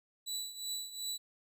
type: tone with tremolo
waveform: 25% pulse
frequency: 3951 Hz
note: B7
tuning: in tune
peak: -31 dBFS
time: 0.26-1.18 s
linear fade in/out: 20 ms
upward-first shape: triangle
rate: 2.7 Hz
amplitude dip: 80%
effects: none